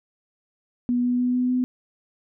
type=tone with pitch steps; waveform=sine; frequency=244.4 / 246.2 / 248.1 / 250 / 251.9 Hz; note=B3 / B3 / B3 / B3 / B3; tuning=-18 / -5 / +8 / +21 / +34 cents; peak=-19 dBFS; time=0.89-1.64 s; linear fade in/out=0 ms; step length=150 ms; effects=none